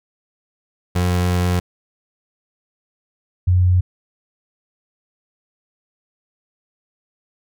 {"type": "tone pair in turn", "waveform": ["30% pulse", "sine"], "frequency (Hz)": [89.5, 90.59], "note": ["F2", "F#2"], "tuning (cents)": [43, -36], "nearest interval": "unison", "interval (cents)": 21, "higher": "second", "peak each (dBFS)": [-13, -11], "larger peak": "second", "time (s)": [[0.95, 1.6], [3.47, 3.81]], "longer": "first", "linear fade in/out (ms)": 10, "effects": []}